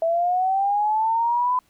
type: linear sweep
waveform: sine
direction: up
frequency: 652 to 1011 Hz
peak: -18 dBFS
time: 0.02-1.59 s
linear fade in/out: 2 ms
effects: pink hiss -63 dBFS RMS until 1.69 s